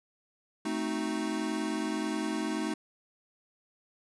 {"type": "chord", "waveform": "square", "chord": "A diminished seventh", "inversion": "none", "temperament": "equal", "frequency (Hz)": [220, 261.6, 311.1, 370], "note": ["A3", "C4", "Eb4", "Gb4"], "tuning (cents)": [0, 0, 0, 0], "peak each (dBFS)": [-36, -39, -34, -40], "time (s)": [0.65, 2.74], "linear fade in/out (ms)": 5, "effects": ["resampled to 24000 Hz"]}